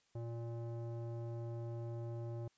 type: tone with low-pass filter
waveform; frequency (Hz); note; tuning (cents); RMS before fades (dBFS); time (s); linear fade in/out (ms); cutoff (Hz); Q
square; 116.8; A#2; +4; -43; 0.15-2.48; 5; 630; 1.3
effects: white hiss -75 dBFS RMS until 2.57 s + resampled to 16000 Hz